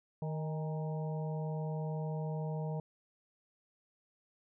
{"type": "harmonic tone with a mistuned harmonic", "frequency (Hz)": 155.56, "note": "D#3", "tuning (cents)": 0, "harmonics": [1, 3, 4, 5, 6], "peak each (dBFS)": [-35, -44, -46, -49, -51], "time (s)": [0.22, 2.8], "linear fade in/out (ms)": 2, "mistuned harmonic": 5, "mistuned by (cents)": 64, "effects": []}